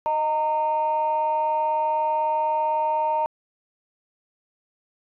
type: tone pair together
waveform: sine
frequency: 619.8 / 918 Hz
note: D#5 / A#5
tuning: -7 / -27 cents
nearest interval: perfect fifth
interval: 680 cents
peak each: -25 / -20 dBFS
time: 0.06-3.26 s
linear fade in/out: 0 ms
effects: tanh soft clip ceiling -15 dBFS